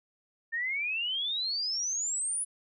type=exponential sweep; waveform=sine; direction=up; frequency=1793 to 10090 Hz; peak=-29 dBFS; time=0.52-2.45 s; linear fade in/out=20 ms; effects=none